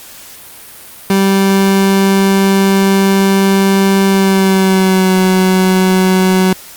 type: tone with pitch glide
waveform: 30% pulse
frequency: 194.7 to 186.77 Hz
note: G3 to F#3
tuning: -12 to +17 cents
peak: -5 dBFS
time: 1.1-6.53 s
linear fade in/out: 2 ms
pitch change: -71 cents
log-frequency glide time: 4.07-5.14 s
effects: white hiss -34 dBFS RMS until 6.76 s + Opus 48 kbps